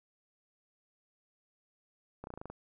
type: slowing click train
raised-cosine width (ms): 1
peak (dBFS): -29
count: 8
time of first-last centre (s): 2.24-2.5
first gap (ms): 31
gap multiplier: 1.06
effects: none